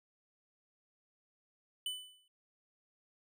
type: tone with exponential decay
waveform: square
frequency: 3000 Hz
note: F#7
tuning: 23 cents sharp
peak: -34 dBFS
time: 1.86-2.28 s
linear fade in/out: 2 ms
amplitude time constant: 91 ms
effects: none